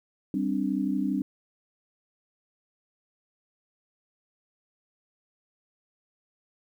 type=chord; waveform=sine; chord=G suspended fourth; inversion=none; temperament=equal; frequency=196 / 261.6 / 293.7 Hz; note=G3 / C4 / D4; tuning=0 / 0 / 0 cents; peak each=-29 dBFS; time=0.34-1.22 s; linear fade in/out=2 ms; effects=10-bit